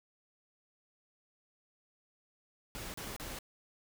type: noise bursts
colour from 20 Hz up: pink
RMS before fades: -43 dBFS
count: 3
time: 2.75-3.388 s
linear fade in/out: 0 ms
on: 190 ms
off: 34 ms
effects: none